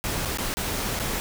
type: noise with dropouts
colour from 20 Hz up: pink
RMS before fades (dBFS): -28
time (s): 0.04-1.2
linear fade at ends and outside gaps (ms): 0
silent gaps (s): 0.251-0.256 / 0.373-0.385 / 0.54-0.57 / 0.991-0.998
effects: none